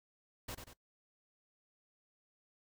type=noise with echo; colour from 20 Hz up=pink; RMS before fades=-43 dBFS; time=0.48-0.55 s; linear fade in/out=10 ms; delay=93 ms; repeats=2; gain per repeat=-6 dB; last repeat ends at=0.736 s; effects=noise-tail reverb RT60 0.1 s tail -19 dB re dry